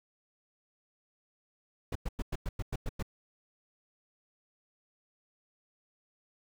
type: noise bursts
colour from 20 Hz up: brown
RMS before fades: -33 dBFS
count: 9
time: 1.92-3.026 s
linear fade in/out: 5 ms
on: 34 ms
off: 100 ms
effects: none